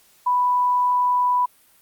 sine tone, 989 Hz, B5, 2 cents sharp, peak -16 dBFS, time 0.26-1.46 s, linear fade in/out 10 ms, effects white hiss -56 dBFS RMS until 1.81 s + Opus 48 kbps

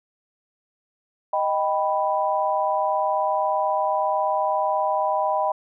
sine chord, Eb augmented, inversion none, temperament equal, 622.3 / 784 / 987.8 Hz, Eb5 / G5 / B5, 0 / 0 / 0 cents, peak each -24 dBFS, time 1.33-5.52 s, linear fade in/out 5 ms, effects none

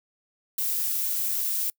violet noise, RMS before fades -27 dBFS, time 0.58-1.7 s, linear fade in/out 2 ms, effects noise-tail reverb RT60 0.1 s tail -26 dB re dry

